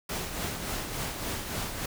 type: noise with tremolo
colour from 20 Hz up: pink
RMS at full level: -32 dBFS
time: 0.09-1.86 s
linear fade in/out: 5 ms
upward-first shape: triangle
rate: 3.5 Hz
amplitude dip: 50%
effects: none